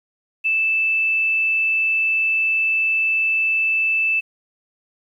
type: tone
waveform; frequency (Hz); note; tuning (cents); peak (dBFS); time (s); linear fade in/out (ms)
sine; 2637; E7; 0; -16; 0.44-4.21; 20
effects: 9-bit